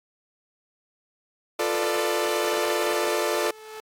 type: chord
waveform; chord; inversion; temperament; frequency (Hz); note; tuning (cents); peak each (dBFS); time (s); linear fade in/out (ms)
sawtooth; B half-diminished seventh; second; equal with one note detuned; 349.2 / 440 / 493.9 / 592.8; F4 / A4 / B4 / D5; 0 / 0 / 0 / +16; -25 / -23 / -29 / -24; 1.59-3.51; 5
type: tone with exponential growth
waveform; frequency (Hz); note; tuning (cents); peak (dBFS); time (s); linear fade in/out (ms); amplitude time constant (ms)
sawtooth; 434.9; A4; -20; -32; 2.69-3.8; 0; 240
effects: AAC 48 kbps